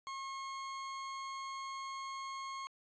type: tone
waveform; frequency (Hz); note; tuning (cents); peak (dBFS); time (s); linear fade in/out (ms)
40% pulse; 1082; C#6; -42; -40; 0.07-2.67; 0
effects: resampled to 16000 Hz + 13-bit